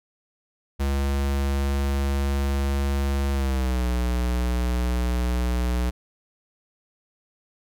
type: tone with pitch glide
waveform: square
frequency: 69.3 to 61.03 Hz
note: C#2 to B1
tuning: 0 to -20 cents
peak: -22 dBFS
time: 0.79-5.91 s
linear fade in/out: 20 ms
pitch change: -220 cents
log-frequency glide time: 3.32-3.88 s
effects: none